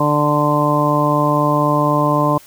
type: harmonic tone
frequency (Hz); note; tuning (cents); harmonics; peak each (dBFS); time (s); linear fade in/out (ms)
148; D3; +14; 1 / 2 / 3 / 4 / 5 / 6 / 7; -19 / -19 / -26 / -19 / -27 / -23 / -17; 0-2.38; 5
effects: white hiss -44 dBFS RMS until 2.46 s